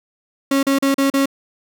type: tone bursts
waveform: 35% pulse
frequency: 274.3 Hz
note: C#4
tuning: 18 cents flat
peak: -12 dBFS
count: 5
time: 0.51-1.258 s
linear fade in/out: 5 ms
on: 120 ms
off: 37 ms
effects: none